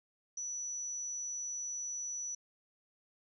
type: tone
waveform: sine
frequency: 5920 Hz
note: F#8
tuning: in tune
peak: -37 dBFS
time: 0.37-2.35 s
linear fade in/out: 5 ms
effects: none